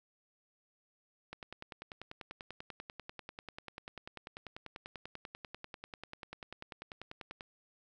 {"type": "click train", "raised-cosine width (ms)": 0.3, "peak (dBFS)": -28, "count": 63, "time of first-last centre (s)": [1.33, 7.408], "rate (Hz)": 10.2, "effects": []}